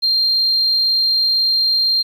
sine tone, 4186 Hz, C8, in tune, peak -12 dBFS, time 0.02-2.03 s, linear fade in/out 20 ms, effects tanh soft clip ceiling -8 dBFS + 8-bit

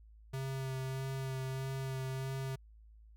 square tone with vibrato, 132.9 Hz, C3, 27 cents sharp, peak -37 dBFS, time 0.33-2.56 s, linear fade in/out 10 ms, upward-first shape sine, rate 1.6 Hz, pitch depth 16 cents each way, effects added 54 Hz sine -55 dBFS peak until 3.16 s

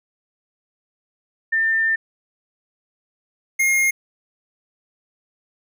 sine / square tone pair in turn, 1797 / 2137 Hz, A6 / C7, +36 / +36 cents, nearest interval minor third, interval 300 cents, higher second, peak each -16 dBFS, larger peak neither, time 1.52-1.96 / 3.59-3.91 s, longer first, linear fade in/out 10 ms, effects none

